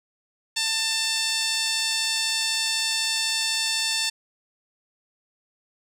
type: tone with band-pass filter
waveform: 15% pulse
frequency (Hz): 892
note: A5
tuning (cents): +23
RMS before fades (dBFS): -25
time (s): 0.56-4.1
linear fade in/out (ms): 10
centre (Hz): 5700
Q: 4.3
effects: none